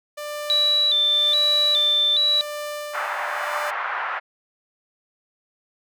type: tone with tremolo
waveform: sawtooth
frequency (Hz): 593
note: D5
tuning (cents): +17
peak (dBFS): -24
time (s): 0.17-3.71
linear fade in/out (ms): 10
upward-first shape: sine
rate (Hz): 0.91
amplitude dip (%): 60
type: tone with vibrato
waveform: sine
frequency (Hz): 3729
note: A#7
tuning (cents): 0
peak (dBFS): -16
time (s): 0.5-2.41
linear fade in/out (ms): 0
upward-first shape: square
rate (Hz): 1.2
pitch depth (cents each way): 85
type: band-pass noise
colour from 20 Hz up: white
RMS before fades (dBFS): -27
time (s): 2.93-4.2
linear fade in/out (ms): 20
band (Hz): 760 to 1700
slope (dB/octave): 24
effects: none